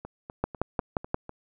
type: two click trains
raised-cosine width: 1 ms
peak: -11 / -24 dBFS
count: 5 / 6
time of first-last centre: 0.44-1.144 / 0.05-1.294 s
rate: 5.68 / 4.02 Hz
effects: none